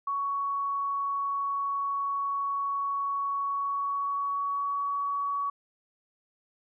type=tone with pitch glide; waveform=sine; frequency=1117 to 1128.7 Hz; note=C#6 to C#6; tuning=+13 to +31 cents; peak=-27 dBFS; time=0.07-5.5 s; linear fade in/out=5 ms; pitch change=+18 cents; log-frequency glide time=3.44-4.87 s; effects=none